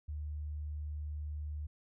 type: tone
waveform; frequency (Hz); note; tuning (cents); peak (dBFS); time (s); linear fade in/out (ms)
sine; 75; D2; +37; -37; 0.08-1.67; 10
effects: none